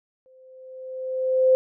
sine tone with exponential growth, 518 Hz, C5, 17 cents flat, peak -12 dBFS, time 0.26-1.55 s, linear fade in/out 0 ms, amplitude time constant 280 ms, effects none

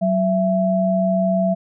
sine tone pair together, 187.4 / 666.4 Hz, F#3 / E5, +22 / +19 cents, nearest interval octave + minor seventh, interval 2197 cents, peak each -18 dBFS, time 0.01-1.55 s, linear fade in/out 20 ms, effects none

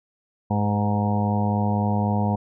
harmonic tone with a mistuned harmonic, 103.83 Hz, G#2, in tune, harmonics 1 / 2 / 3 / 4 / 5 / 6 / 7 / 8 / 9, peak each -23 / -23 / -37 / -37 / -33 / -37 / -30 / -33 / -31 dBFS, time 0.5-2.36 s, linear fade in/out 10 ms, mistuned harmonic 5, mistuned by -32 cents, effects none

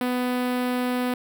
sawtooth tone with notch filter, 249 Hz, B3, 14 cents sharp, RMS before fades -25 dBFS, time 0.01-1.14 s, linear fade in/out 2 ms, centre 6500 Hz, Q 0.88, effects none

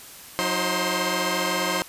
10% pulse tone cluster, 181.9 / 314.8 / 531 / 1046 Hz, F#3 / D#4 / C5 / C6, -29 / +20 / +25 / -1 cents, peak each -20 dBFS, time 0.39-1.82 s, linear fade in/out 0 ms, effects white hiss -43 dBFS RMS until 1.88 s + resampled to 32000 Hz

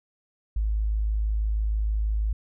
sine tone, 53.1 Hz, G#1, 39 cents sharp, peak -22 dBFS, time 0.56-2.33 s, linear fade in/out 5 ms, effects none

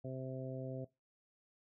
harmonic tone, 130.81 Hz, C3, in tune, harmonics 1 / 2 / 3 / 4 / 5, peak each -43 / -47 / -50 / -48 / -49 dBFS, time 0.04-0.85 s, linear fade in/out 10 ms, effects noise-tail reverb RT60 0.2 s tail -18 dB re dry

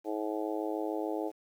harmonic tone, 106.9 Hz, A2, 49 cents flat, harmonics 3 / 4 / 5 / 6 / 7 / 8, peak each -35 / -37 / -39 / -41 / -42 / -43 dBFS, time 0.04-1.32 s, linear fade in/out 50 ms, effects 10-bit

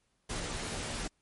pink noise with comb filter, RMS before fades -37 dBFS, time 0.29-1.08 s, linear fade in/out 10 ms, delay 15 ms, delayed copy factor -0.65, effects pink hiss -75 dBFS RMS until 1.21 s + MP3 48 kbps

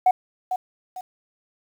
sine tone with echo, 740 Hz, F#5, in tune, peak -11 dBFS, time 0.06-0.11 s, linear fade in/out 5 ms, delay 450 ms, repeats 2, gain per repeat -10 dB, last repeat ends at 1.01 s, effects tanh soft clip ceiling -9 dBFS + 8-bit

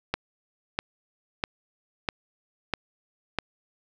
click train, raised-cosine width 0.3 ms, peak -9 dBFS, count 6, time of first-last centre 0.14-3.387 s, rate 1.54 Hz, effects none

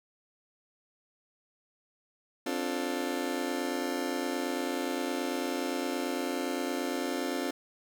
30% pulse chord, D minor seventh, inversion third, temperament just, 264.3 / 293.7 / 352.4 / 440.5 Hz, C4 / D4 / F4 / A4, +18 / 0 / +16 / +2 cents, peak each -32 / -34 / -33 / -37 dBFS, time 2.46-7.51 s, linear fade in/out 5 ms, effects none

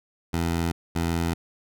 15% pulse tone pair in turn, 84 / 84 Hz, E2 / E2, +33 / +33 cents, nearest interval unison, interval 0 cents, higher neither, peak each -17 dBFS, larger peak neither, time 0.33-0.72 / 0.95-1.34 s, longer neither, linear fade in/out 10 ms, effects none

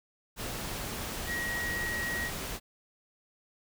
sine tone in noise, 1900 Hz, A#6, 33 cents sharp, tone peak -32 dBFS, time 1.26-2.31 s, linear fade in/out 50 ms, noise pink, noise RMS -37 dBFS, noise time 0.36-2.6 s, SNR +2 dB, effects none

